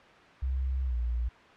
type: tone with pitch glide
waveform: sine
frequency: 65.41 to 59.29 Hz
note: C2 to A#1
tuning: 0 to +30 cents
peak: -27 dBFS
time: 0.42-1.29 s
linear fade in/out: 10 ms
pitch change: -170 cents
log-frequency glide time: 0.85-0.96 s
effects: white hiss -53 dBFS RMS until 1.56 s + low-pass 2000 Hz 12 dB/octave